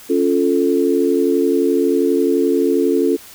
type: chord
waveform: sine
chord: Db augmented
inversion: none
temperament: equal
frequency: 277.2 / 349.2 / 440 Hz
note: Db4 / F4 / A4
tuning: 0 / 0 / 0 cents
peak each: -17 dBFS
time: 0.09-3.17 s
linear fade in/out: 20 ms
effects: white hiss -40 dBFS RMS until 3.34 s